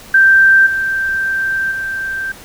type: tone with level steps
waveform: sine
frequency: 1568 Hz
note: G6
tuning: in tune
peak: -5 / -14 / -18 dBFS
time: 0.14-2.32 s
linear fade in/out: 5 ms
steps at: 0.66 / 1.71 s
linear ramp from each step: 10 ms
effects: pink hiss -37 dBFS RMS until 2.44 s